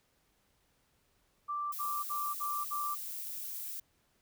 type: tone bursts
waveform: sine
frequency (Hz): 1174.7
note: D6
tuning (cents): 0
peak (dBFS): -33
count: 5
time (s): 1.48-2.954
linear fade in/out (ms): 20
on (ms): 250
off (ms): 56
type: noise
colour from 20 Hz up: violet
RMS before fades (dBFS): -41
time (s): 1.72-3.8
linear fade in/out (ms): 5
effects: pink hiss -73 dBFS RMS until 4.21 s